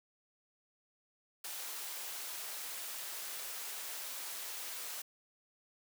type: high-pass noise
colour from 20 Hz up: white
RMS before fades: -43 dBFS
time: 1.44-5.02 s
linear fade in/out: 5 ms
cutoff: 490 Hz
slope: 12 dB/octave
effects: none